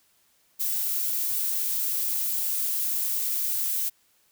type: noise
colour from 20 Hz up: violet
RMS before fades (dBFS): -27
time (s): 0.59-3.9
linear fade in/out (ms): 20
effects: white hiss -65 dBFS RMS until 4.31 s